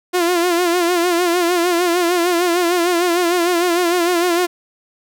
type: tone with vibrato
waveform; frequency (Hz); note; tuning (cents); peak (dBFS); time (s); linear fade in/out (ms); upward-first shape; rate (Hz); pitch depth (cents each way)
sawtooth; 349.2; F4; 0; -10; 0.13-4.47; 20; sine; 6.6; 69
effects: none